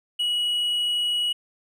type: tone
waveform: triangle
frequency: 2917 Hz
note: F#7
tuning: 25 cents flat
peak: -20 dBFS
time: 0.19-1.33 s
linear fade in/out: 10 ms
effects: none